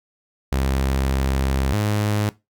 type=tone pair in turn; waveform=sawtooth; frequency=66.9 / 104.78 Hz; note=C2 / G#2; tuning=+39 / +16 cents; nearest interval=minor sixth; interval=777 cents; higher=second; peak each=-15 dBFS; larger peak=neither; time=0.52-1.73 / 1.73-2.29 s; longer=first; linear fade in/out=0 ms; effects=noise-tail reverb RT60 0.2 s tail -18 dB re dry